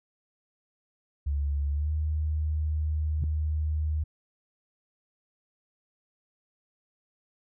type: tone with pitch glide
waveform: sine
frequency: 71.3 to 76.86 Hz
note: C#2 to D#2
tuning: +49 to -21 cents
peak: -25 dBFS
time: 1.26-4.04 s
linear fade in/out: 10 ms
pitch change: +130 cents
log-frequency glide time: 1.71-1.91 s
type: tone with exponential growth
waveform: sine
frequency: 130.81 Hz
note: C3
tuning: in tune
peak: -25 dBFS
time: 3.15-3.24 s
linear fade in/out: 2 ms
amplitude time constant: 19 ms
effects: none